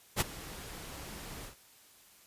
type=noise with ADSR envelope; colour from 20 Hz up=pink; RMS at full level=-26 dBFS; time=0.16-1.56 s; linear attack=47 ms; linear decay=21 ms; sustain=-19 dB; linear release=110 ms; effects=white hiss -60 dBFS RMS until 2.26 s + resampled to 32000 Hz